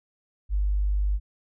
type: tone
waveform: sine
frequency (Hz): 50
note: G1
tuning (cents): +35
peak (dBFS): -21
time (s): 0.49-1.2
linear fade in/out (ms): 50
effects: none